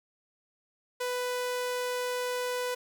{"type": "tone", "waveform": "sawtooth", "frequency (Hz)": 496.1, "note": "B4", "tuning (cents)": 8, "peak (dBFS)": -26, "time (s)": [1, 2.75], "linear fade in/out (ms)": 10, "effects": ["9-bit"]}